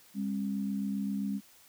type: tone pair together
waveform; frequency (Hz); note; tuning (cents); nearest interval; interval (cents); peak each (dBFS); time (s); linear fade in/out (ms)
sine; 202 / 269.6; G#3 / C#4; -48 / -48; perfect fourth; 500; -31 / -37; 0.14-1.41; 50
effects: white hiss -59 dBFS RMS until 1.68 s